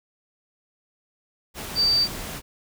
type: tone in noise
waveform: sine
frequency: 4640 Hz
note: D8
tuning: 22 cents flat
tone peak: -17 dBFS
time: 1.75-2.08 s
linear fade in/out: 50 ms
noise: pink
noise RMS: -34 dBFS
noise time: 1.54-2.42 s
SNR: +14 dB
effects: none